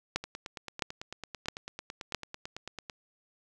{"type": "two click trains", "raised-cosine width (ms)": 0.2, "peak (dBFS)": [-22, -11], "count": [25, 4], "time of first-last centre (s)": [[0.24, 2.898], [0.16, 2.147]], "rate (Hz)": [9.03, 1.51], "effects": []}